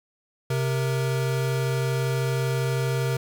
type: tone pair together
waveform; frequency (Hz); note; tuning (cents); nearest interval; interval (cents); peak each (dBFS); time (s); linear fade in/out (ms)
square; 131.7 / 467.8; C3 / A#4; +12 / +6; octave + minor seventh; 2194; -24 / -31; 0.5-3.17; 5
effects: none